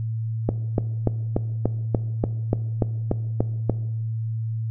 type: click train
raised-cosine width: 2 ms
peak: -6 dBFS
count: 12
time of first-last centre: 0.49-3.697 s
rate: 3.43 Hz
effects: noise-tail reverb RT60 1.0 s tail -17 dB re dry + added 112 Hz sine -24 dBFS peak until 4.7 s

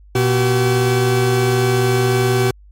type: tone pair together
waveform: 40% pulse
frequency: 121.03 / 382.6 Hz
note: B2 / G4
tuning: -35 / -42 cents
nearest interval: octave + minor sixth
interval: 1993 cents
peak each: -15 dBFS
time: 0.15-2.51 s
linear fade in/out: 5 ms
effects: added 50 Hz sine -41 dBFS peak until 2.71 s + MP3 64 kbps

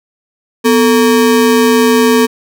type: ring-modulated tone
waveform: square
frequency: 345.3 Hz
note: F4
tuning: 20 cents flat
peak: -4 dBFS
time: 0.64-2.27 s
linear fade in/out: 20 ms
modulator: 98.2 Hz
effects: none

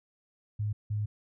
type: tone bursts at uneven times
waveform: sine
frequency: 105.1 Hz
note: G#2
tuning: 21 cents sharp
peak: -28 dBFS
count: 2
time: 0.59-0.73 / 0.9-1.06 s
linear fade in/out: 10 ms
effects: none

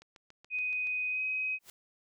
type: click train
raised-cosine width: 0.2 ms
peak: -36 dBFS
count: 7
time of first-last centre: 0.02-0.871 s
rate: 7.05 Hz
type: tone with pitch glide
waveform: sine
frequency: 2500 to 2526 Hz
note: D#7 to D#7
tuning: +8 to +26 cents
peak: -30 dBFS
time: 0.5-1.59 s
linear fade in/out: 50 ms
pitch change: +18 cents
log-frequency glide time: 1.1-1.22 s
type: noise with exponential growth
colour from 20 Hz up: white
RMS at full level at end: -46 dBFS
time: 1.59-1.7 s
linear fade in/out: 2 ms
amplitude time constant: 23 ms
effects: none

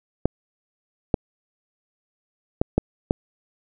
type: clicks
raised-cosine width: 2 ms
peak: -4 dBFS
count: 5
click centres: 0.256 / 1.142 / 2.615 / 2.78 / 3.109 s
effects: none

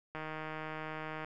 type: click train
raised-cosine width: 0.5 ms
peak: -26 dBFS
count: 172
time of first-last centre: 0.15-1.246 s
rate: 156 Hz
effects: none

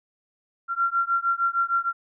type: beating tone pair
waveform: sine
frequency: 1370 / 1376.5 Hz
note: F6 / F6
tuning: -34 / -25 cents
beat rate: 6.5 Hz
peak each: -24 dBFS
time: 0.68-1.93 s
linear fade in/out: 50 ms
effects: none

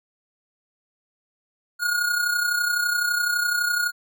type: tone with amplitude modulation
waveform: square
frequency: 1438 Hz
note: F#6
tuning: 50 cents flat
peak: -19 dBFS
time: 1.79-3.92 s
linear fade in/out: 50 ms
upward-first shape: sine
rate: 31.9 Hz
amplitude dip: 55%
effects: none

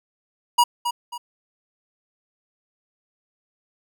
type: tone with echo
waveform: square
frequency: 960 Hz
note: B5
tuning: 49 cents flat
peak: -13 dBFS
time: 0.58-0.64 s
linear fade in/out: 10 ms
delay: 270 ms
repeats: 2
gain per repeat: -9 dB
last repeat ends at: 1.18 s
effects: none

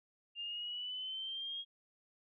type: exponential sweep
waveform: sine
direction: up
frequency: 2794 to 3281 Hz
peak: -39 dBFS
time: 0.35-1.65 s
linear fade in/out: 50 ms
effects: none

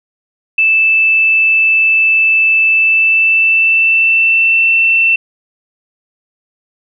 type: tone with pitch glide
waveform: sine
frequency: 2637 to 2682 Hz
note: E7 to E7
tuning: 0 to +29 cents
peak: -7 dBFS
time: 0.58-5.16 s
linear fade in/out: 5 ms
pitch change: +29 cents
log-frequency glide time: 2.67-4.75 s
effects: none

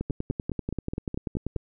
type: two click trains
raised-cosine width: 3 ms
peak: -16 / -18 dBFS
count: 17 / 8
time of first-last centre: 0.01-1.563 / 0.1-1.561 s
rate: 10.3 / 4.79 Hz
effects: none

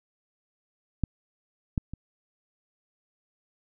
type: clicks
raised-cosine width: 5 ms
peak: -12 / -13 / -24 dBFS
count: 3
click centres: 1.037 / 1.778 / 1.936 s
effects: none

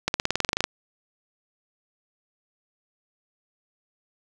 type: accelerating click train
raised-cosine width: 0.2 ms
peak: -5 dBFS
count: 13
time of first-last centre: 0.08-0.641 s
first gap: 61 ms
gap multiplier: 0.95
effects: 7-bit

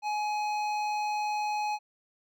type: tone with hard clipping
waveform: sine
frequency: 841 Hz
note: G#5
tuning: 22 cents sharp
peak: -30 dBFS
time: 0.02-1.79 s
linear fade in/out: 50 ms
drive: 12 dB
effects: none

